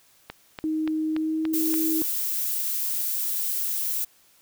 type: click train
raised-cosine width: 0.3 ms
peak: -18 dBFS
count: 6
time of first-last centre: 0.3-1.741 s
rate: 3.47 Hz
type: tone with pitch glide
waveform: sine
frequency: 313.2 to 318.9 Hz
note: D#4 to D#4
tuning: +11 to +43 cents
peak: -23 dBFS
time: 0.64-2.02 s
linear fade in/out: 0 ms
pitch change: +32 cents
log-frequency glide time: 1.11-1.56 s
type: noise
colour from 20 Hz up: violet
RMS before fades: -27 dBFS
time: 1.53-4.05 s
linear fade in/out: 10 ms
effects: white hiss -59 dBFS RMS until 4.41 s